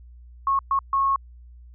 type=tone bursts at uneven times; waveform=sine; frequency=1094 Hz; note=C#6; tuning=23 cents flat; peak=-18 dBFS; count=3; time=0.47-0.59 / 0.71-0.79 / 0.93-1.16 s; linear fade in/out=2 ms; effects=added 60 Hz sine -43 dBFS peak until 1.74 s